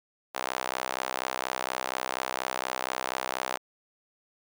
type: tone with high-pass filter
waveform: sawtooth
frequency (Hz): 64.2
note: C2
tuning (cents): -32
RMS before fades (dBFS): -33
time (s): 0.34-3.58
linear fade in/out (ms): 20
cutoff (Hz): 760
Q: 1.3
effects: none